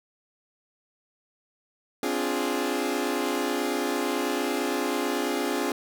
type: chord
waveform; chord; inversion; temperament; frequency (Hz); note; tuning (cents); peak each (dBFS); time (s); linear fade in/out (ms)
sawtooth; D half-diminished seventh; third; equal with one note detuned; 261.6 / 290.6 / 349.2 / 415.3; C4 / D4 / F4 / Ab4; 0 / -18 / 0 / 0; -27; 2.03-5.72; 2
effects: none